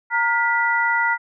sine tone cluster, 926 / 1421 / 1968 Hz, A#5 / F6 / B6, -12 / +30 / -7 cents, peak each -21 dBFS, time 0.1-1.18 s, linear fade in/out 50 ms, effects none

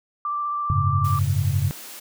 sine tone with vibrato, 1174.7 Hz, D6, in tune, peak -23 dBFS, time 0.25-1.19 s, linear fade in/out 2 ms, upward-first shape triangle, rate 15 Hz, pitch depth 15 cents each way
sine chord, F# suspended second, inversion none, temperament just, 92.5 / 104.06 / 138.75 Hz, F#2 / G#2 / C#3, 0 / +4 / +2 cents, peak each -23 dBFS, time 0.7-1.71 s, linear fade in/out 0 ms
white high-pass noise, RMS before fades -39 dBFS, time 1.04-2 s, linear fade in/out 10 ms, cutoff 180 Hz, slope 96 dB/octave
effects none

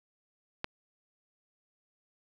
click, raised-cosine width 0.3 ms, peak -16 dBFS, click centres 0.644 s, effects none

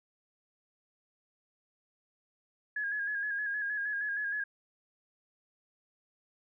sine tone with vibrato, 1661.2 Hz, G#6, in tune, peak -31 dBFS, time 2.76-4.44 s, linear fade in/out 5 ms, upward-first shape square, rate 6.4 Hz, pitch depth 39 cents each way, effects none

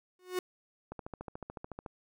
45% pulse tone with exponential growth, 365.4 Hz, F#4, 22 cents flat, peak -28 dBFS, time 0.19-0.39 s, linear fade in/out 2 ms, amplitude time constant 43 ms
click train, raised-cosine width 1 ms, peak -27 dBFS, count 14, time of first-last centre 0.92-1.862 s, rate 13.8 Hz
effects none

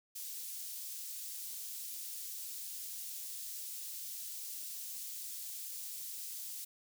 white high-pass noise, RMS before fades -44 dBFS, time 0.15-6.65 s, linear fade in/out 10 ms, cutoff 4900 Hz, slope 12 dB/octave, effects none

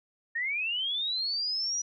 sine linear sweep, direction up, 1800 to 5880 Hz, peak -28 dBFS, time 0.35-1.82 s, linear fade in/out 10 ms, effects none

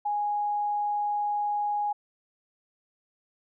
sine tone, 828 Hz, G#5, 5 cents flat, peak -25 dBFS, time 0.05-1.93 s, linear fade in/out 10 ms, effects none

